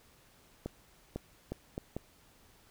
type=accelerating click train; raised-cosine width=2 ms; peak=-23 dBFS; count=5; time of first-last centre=0.66-1.966 s; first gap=500 ms; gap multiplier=0.72; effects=pink hiss -63 dBFS RMS until 2.7 s